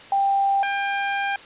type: tone pair in turn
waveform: sine / 20% pulse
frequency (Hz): 790 / 797.8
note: G5 / G5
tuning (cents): +13 / +30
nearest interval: unison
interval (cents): 17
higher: second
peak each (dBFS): -17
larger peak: neither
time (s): 0.12-0.63 / 0.63-1.36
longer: second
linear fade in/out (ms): 2
effects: white hiss -43 dBFS RMS until 1.45 s + resampled to 8000 Hz